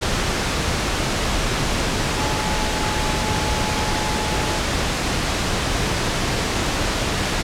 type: tone in noise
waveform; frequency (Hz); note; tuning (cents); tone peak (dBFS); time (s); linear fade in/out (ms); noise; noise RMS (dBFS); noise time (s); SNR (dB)
sine; 856; A5; -48; -28; 2.16-4.6; 20; pink; -21; 0.01-7.43; -10
effects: low-pass 7000 Hz 12 dB/octave